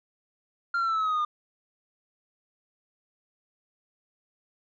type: exponential sweep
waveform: sine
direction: down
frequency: 1396.9 to 1205 Hz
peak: -21 dBFS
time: 0.74-1.25 s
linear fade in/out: 5 ms
effects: tanh soft clip ceiling -23 dBFS